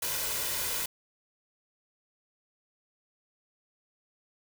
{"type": "noise with comb filter", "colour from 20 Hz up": "white", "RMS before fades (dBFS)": -32, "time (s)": [0.02, 0.86], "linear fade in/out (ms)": 5, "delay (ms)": 2, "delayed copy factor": 0.5, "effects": []}